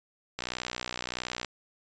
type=click train; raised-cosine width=0.2 ms; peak=-15 dBFS; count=66; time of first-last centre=0.39-1.447 s; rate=61.5 Hz; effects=resampled to 16000 Hz